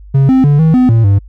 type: tone with pitch steps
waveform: triangle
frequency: 136.4 / 261.6 / 144.9 / 160 / 252.8 / 114 / 99.5 Hz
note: C#3 / C4 / D3 / D#3 / B3 / A#2 / G2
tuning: -28 / 0 / -23 / +49 / +41 / -38 / +26 cents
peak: -3 dBFS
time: 0.14-1.19 s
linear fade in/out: 10 ms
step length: 150 ms
effects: added 50 Hz sine -31 dBFS peak until 1.28 s